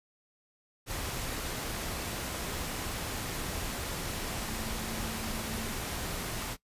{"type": "tone in noise", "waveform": "sine", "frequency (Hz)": 222.7, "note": "A3", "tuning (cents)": 21, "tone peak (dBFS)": -41, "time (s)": [4.45, 5.76], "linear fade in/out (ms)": 50, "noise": "pink", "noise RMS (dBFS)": -36, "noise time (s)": [0.86, 6.57], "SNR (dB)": -8, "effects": ["noise-tail reverb RT60 0.1 s tail -19 dB re dry", "resampled to 32000 Hz"]}